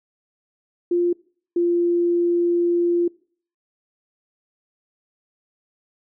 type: tone pair in turn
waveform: sine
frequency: 349.2 / 346.2 Hz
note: F4 / F4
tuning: 0 / -15 cents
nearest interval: unison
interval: 15 cents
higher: first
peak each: -16 dBFS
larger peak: neither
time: 0.91-1.13 / 1.56-3.08 s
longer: second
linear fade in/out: 5 ms
effects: noise-tail reverb RT60 0.5 s tail -24 dB re dry